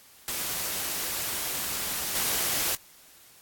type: noise with level steps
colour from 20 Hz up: white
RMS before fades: -31 / -27 dBFS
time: 0.28-2.75 s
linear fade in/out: 0 ms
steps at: 2.15 s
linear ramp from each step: 5 ms
effects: white hiss -54 dBFS RMS until 3.41 s + AAC 64 kbps